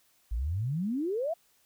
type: exponential sweep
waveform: sine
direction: up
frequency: 50.4 to 698.5 Hz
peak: -28 dBFS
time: 0.31-1.34 s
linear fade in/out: 10 ms
effects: white hiss -67 dBFS RMS until 1.65 s